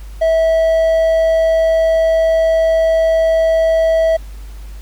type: tone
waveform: triangle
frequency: 650 Hz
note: E5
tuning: 24 cents flat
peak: -8 dBFS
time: 0.21-4.17 s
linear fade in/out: 10 ms
effects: added 50 Hz sine -28 dBFS peak until 4.81 s + pink hiss -45 dBFS RMS until 4.81 s